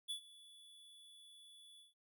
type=tone with ADSR envelope; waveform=square; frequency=3437 Hz; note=A7; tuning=41 cents flat; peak=-39 dBFS; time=0.08-1.94 s; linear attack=25 ms; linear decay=95 ms; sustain=-20 dB; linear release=150 ms; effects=none